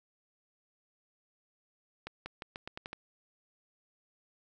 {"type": "accelerating click train", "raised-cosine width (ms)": 0.3, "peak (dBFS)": -24, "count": 8, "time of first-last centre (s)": [2.07, 2.931], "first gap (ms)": 190, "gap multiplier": 0.85, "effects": []}